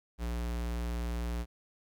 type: tone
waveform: square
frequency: 58.9 Hz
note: A#1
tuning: 19 cents sharp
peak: -33 dBFS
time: 0.18-1.46 s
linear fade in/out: 50 ms
effects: 12-bit